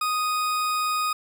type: tone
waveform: 40% pulse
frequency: 1244.5 Hz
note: D#6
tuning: in tune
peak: -22 dBFS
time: 0.01-1.13 s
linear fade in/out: 5 ms
effects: none